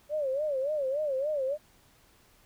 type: tone with vibrato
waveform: sine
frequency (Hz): 567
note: C#5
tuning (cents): +39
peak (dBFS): -27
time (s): 0.09-1.58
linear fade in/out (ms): 50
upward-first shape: sine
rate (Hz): 3.5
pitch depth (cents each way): 150
effects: pink hiss -62 dBFS RMS until 2.45 s